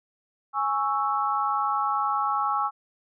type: chord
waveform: sine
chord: C# minor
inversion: second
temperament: equal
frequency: 830.6 / 1108.7 / 1318.5 Hz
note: G#5 / C#6 / E6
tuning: 0 / 0 / 0 cents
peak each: -27 dBFS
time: 0.53-2.71 s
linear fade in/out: 50 ms
effects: none